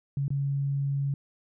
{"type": "tone with dropouts", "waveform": "sine", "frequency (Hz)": 139.5, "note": "C#3", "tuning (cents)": 11, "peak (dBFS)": -25, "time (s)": [0.17, 1.14], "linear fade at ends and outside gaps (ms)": 2, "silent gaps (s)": [0.281, 0.304], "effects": []}